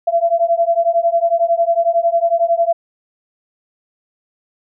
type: beating tone pair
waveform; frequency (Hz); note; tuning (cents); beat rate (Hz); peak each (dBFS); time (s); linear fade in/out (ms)
sine; 671 / 682; E5 / F5; +31 / -41; 11; -15; 0.07-2.73; 10
effects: none